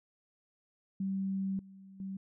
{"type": "tone with level steps", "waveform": "sine", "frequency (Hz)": 192.9, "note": "G3", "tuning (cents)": -28, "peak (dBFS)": [-31, -50, -37], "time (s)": [1, 2.17], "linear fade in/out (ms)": 5, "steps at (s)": [1.59, 2], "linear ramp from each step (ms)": 2, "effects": []}